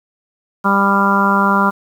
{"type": "harmonic tone", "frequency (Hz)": 198.2, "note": "G3", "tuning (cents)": 19, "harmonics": [1, 2, 3, 4, 5, 6, 7], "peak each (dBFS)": [-16, -24, -24, -23, -16, -18, -17], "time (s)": [0.64, 1.71], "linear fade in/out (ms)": 20, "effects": ["7-bit"]}